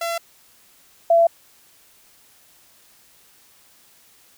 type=tone pair in turn; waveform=sawtooth / sine; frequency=676 / 673.3 Hz; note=E5 / E5; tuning=+43 / +36 cents; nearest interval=unison; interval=7 cents; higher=first; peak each=-19 / -11 dBFS; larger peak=second; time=0.01-0.18 / 1.1-1.27 s; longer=neither; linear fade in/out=5 ms; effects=white hiss -54 dBFS RMS until 4.37 s